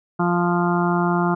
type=harmonic tone; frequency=174.61 Hz; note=F3; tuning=in tune; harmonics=1 / 2 / 4 / 5 / 6 / 7 / 8; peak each=-20 / -23 / -26 / -27 / -28 / -28 / -29 dBFS; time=0.19-1.35 s; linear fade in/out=10 ms; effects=none